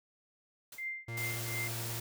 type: noise with exponential decay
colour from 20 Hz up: white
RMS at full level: -46 dBFS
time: 0.72-0.96 s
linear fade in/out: 5 ms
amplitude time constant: 51 ms
type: tone with tremolo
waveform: sine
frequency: 2093 Hz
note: C7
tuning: in tune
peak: -34 dBFS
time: 0.78-1.68 s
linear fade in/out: 5 ms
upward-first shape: triangle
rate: 2.7 Hz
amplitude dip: 100%
type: tone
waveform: 45% pulse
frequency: 115.9 Hz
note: A#2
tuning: 10 cents flat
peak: -39 dBFS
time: 1.08-2 s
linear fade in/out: 5 ms
type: noise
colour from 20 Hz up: white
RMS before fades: -41 dBFS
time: 1.17-2 s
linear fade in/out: 5 ms
effects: none